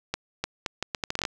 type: accelerating click train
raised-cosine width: 0.2 ms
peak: -10 dBFS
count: 12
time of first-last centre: 0.14-1.252 s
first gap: 300 ms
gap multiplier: 0.74
effects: none